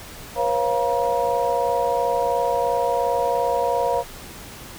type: tone cluster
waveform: sine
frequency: 482.1 / 545 / 696 / 953 Hz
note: B4 / C#5 / F5 / A#5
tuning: -42 / -29 / -6 / +38 cents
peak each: -24 dBFS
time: 0.35-4.04 s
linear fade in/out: 50 ms
effects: pink hiss -39 dBFS RMS until 4.78 s